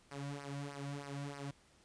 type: tone with flanger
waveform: sawtooth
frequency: 141.4 Hz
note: C#3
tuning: 35 cents sharp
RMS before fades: -44 dBFS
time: 0.11-1.51 s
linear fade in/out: 5 ms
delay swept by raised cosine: 0.27 to 2.47 ms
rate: 3.2 Hz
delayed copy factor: -0.8
effects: pink hiss -67 dBFS RMS until 1.84 s + resampled to 22050 Hz